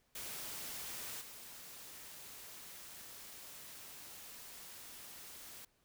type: noise with level steps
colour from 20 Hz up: white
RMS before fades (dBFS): -45 / -52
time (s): 0.15-5.65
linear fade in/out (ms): 5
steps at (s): 1.2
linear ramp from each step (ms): 20
effects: pink hiss -75 dBFS RMS until 5.84 s